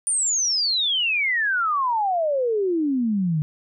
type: exponential sweep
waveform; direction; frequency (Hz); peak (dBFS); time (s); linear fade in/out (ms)
sine; down; 9397 to 146.83; -19; 0.07-3.42; 0
effects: none

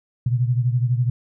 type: beating tone pair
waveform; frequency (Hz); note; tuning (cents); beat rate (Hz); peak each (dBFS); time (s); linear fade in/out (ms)
sine; 120.6 / 132.6; B2 / C3; -41 / +23; 12; -18 / -23; 0.26-1.1; 5
effects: none

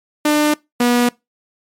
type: tone pair in turn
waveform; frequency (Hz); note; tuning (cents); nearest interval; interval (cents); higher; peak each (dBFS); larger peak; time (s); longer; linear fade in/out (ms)
sawtooth; 299.5 / 242.5; D4 / B3; +34 / -31; major third; 365; first; -8; neither; 0.25-0.54 / 0.8-1.09; neither; 5
effects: noise-tail reverb RT60 0.2 s tail -23 dB re dry + MP3 64 kbps

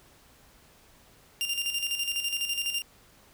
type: tone with tremolo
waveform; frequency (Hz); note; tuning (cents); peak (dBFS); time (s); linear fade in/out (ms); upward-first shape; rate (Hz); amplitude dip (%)
sawtooth; 2794; F7; 0; -23; 1.41-2.82; 0; square; 12; 55
effects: pink hiss -58 dBFS RMS until 3.33 s

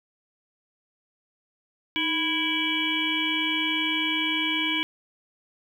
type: harmonic tone with a mistuned harmonic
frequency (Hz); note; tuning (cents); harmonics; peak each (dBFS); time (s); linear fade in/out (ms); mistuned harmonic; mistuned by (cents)
329.6; E4; 0; 1 / 3 / 5 / 7 / 9 / 10; -30 / -35 / -36 / -27 / -29 / -31; 1.96-4.83; 0; 1; -95
effects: 9-bit

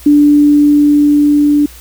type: tone with level ramp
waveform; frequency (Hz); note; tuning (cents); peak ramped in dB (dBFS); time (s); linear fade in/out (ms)
sine; 292.8; D4; -5; -3 to -6; 0.06-1.66; 5
effects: added 60 Hz sine -35 dBFS peak until 1.8 s + white hiss -37 dBFS RMS until 1.8 s

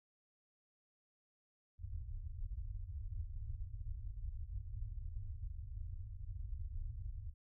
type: low-pass noise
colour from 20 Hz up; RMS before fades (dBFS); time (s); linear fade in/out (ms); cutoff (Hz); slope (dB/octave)
pink; -44; 1.78-7.34; 50; 110; 96
effects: none

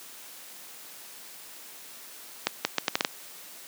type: accelerating click train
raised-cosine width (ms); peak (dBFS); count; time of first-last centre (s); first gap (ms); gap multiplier
0.2; -5; 7; 2.47-3.049; 180; 0.74
effects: white hiss -46 dBFS RMS until 3.67 s + high-pass 200 Hz 12 dB/octave

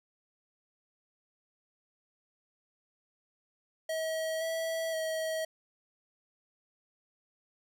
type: tone with pitch steps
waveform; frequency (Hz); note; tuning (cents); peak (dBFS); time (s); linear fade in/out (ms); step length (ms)
square; 640 / 652 / 639; D#5 / E5 / D#5; +49 / -19 / +46; -32; 3.89-5.45; 5; 520
effects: none

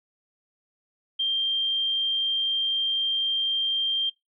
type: tone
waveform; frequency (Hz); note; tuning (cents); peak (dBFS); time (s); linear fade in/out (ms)
sine; 3176; G7; +22; -22; 1.19-4.1; 10
effects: noise-tail reverb RT60 0.2 s tail -24 dB re dry

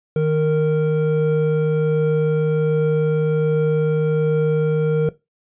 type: tone pair together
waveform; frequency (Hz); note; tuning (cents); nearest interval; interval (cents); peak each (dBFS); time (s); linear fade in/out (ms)
triangle; 154.9 / 463.4; D#3 / A#4; -7 / -10; octave + perfect fifth; 1897; -16 / -15; 0.16-5.09; 2
effects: noise-tail reverb RT60 0.2 s tail -17 dB re dry + resampled to 8000 Hz

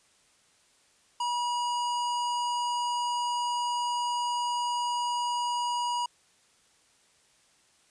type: tone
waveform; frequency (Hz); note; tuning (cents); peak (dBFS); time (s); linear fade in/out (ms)
square; 965; B5; -40; -28; 1.2-6.06; 5
effects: white hiss -64 dBFS RMS until 7.9 s + resampled to 22050 Hz

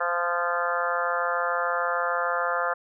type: harmonic tone with a mistuned harmonic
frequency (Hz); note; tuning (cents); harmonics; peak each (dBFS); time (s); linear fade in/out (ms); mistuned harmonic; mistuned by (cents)
173.3; F3; -13; 3 / 4 / 5 / 6 / 7 / 8 / 9 / 10; -30 / -31 / -35 / -32 / -30 / -30 / -35 / -34; 0-2.74; 10; 7; +19
effects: none

